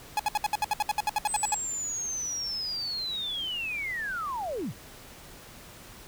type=tone bursts; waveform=45% pulse; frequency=842 Hz; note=G#5; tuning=24 cents sharp; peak=-23 dBFS; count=16; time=0.17-1.545 s; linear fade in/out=2 ms; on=25 ms; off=65 ms
type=linear sweep; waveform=sine; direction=down; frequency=8300 to 55 Hz; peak=-30 dBFS; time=1.26-4.74 s; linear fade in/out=50 ms
effects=pink hiss -48 dBFS RMS until 6.07 s